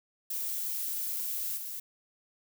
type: noise with level steps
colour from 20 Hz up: violet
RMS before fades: -34 / -39 dBFS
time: 0.3-1.8 s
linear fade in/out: 5 ms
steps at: 1.57 s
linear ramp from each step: 5 ms
effects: none